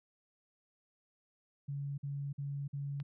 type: tone bursts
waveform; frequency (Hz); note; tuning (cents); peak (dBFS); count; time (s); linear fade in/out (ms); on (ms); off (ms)
sine; 141.1; C#3; +31; -36; 4; 1.68-3.03; 10; 300; 50
type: click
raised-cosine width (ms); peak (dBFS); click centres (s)
0.3; -36; 3.001
effects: none